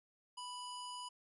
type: harmonic tone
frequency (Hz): 987.8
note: B5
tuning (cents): 0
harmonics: 1 / 3 / 5 / 7 / 9 / 10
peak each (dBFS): -46 / -50 / -53 / -58 / -63 / -56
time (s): 0.37-1.09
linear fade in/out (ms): 10
effects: none